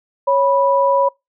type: tone pair together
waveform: sine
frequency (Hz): 553 / 982.6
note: C#5 / B5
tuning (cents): -4 / -9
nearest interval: minor seventh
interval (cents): 995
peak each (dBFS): -14 / -15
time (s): 0.27-1.09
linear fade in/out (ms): 10
effects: noise-tail reverb RT60 0.2 s tail -25 dB re dry